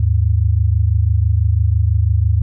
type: tone pair together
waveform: sine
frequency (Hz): 77.78 / 103.82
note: D#2 / G#2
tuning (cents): 0 / 0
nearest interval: perfect fourth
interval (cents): 500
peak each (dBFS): -14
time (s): 0-2.42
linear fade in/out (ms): 5
effects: none